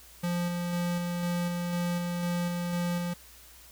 square tone with tremolo, 174.61 Hz, F3, in tune, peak -28 dBFS, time 0.23-3.14 s, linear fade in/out 10 ms, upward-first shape square, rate 2 Hz, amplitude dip 25%, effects added 60 Hz sine -57 dBFS peak until 3.71 s + white hiss -53 dBFS RMS until 3.71 s

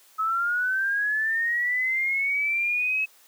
sine linear sweep, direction up, 1280 to 2583 Hz, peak -22 dBFS, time 0.18-3.06 s, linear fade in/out 20 ms, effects white hiss -56 dBFS RMS until 3.27 s + high-pass 400 Hz 12 dB/octave

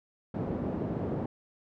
pink band-pass noise, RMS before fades -33 dBFS, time 0.34-1.26 s, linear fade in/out 5 ms, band 140 to 450 Hz, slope 12 dB/octave, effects none

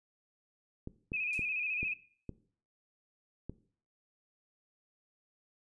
clicks, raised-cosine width 3 ms, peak -27 dBFS, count 6, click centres 0.874 / 1.119 / 1.393 / 1.83 / 2.293 / 3.496 s
sine tone with vibrato, 2500 Hz, D#7, 8 cents sharp, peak -32 dBFS, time 1.13-1.94 s, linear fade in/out 10 ms, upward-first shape square, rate 14 Hz, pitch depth 46 cents each way
violet noise with exponential decay, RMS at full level -41 dBFS, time 1.33-1.52 s, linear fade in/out 0 ms, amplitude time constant 40 ms
effects noise-tail reverb RT60 0.5 s tail -17 dB re dry + resampled to 22050 Hz

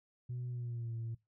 sine tone with pitch glide, 123.6 to 114.66 Hz, B2 to A#2, +2 to -28 cents, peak -36 dBFS, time 0.29-1.15 s, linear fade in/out 10 ms, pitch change -130 cents, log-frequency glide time 0.48-0.94 s, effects noise-tail reverb RT60 0.2 s tail -20 dB re dry + tanh soft clip ceiling -35 dBFS

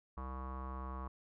square tone with low-pass filter, 65.41 Hz, C2, in tune, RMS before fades -43 dBFS, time 0.17-1.08 s, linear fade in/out 5 ms, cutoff 1100 Hz, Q 8.2, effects none

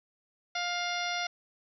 harmonic tone, 704 Hz, F5, 14 cents sharp, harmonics 1 / 2 / 3 / 4 / 5 / 6 / 7 / 8, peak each -35 / -37 / -36 / -42 / -39 / -43 / -43 / -42 dBFS, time 0.55-1.27 s, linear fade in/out 5 ms, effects none

